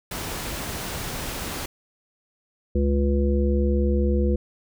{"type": "noise", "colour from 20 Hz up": "pink", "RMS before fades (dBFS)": -31, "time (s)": [0.11, 1.66], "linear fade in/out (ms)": 5}
{"type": "harmonic tone", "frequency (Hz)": 70.3, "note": "C#2", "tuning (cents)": 25, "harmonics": [1, 3, 5, 7], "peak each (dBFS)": [-20, -25, -27, -28], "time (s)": [2.75, 4.36], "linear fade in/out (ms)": 5}
{"effects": []}